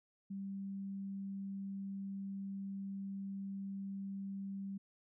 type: tone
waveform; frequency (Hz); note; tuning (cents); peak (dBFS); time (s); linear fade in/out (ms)
sine; 196; G3; 0; -40; 0.3-4.78; 10
effects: none